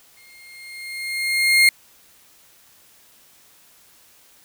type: tone with exponential growth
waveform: 35% pulse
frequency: 2130 Hz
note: C7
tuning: 30 cents sharp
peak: -8 dBFS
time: 0.17-1.69 s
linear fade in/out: 2 ms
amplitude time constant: 330 ms
effects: white hiss -53 dBFS RMS until 4.44 s